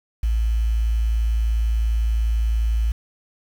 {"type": "tone with quantisation", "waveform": "sine", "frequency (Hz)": 55.7, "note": "A1", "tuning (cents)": 22, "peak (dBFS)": -17, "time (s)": [0.23, 2.92], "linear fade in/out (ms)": 5, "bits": 7, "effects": []}